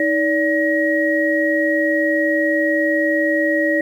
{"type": "tone cluster", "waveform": "sine", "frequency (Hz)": [315.6, 576, 1896], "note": ["D#4", "D5", "A#6"], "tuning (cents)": [25, -34, 29], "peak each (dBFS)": -19, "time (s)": [0, 3.81], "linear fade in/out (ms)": 2, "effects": ["8-bit"]}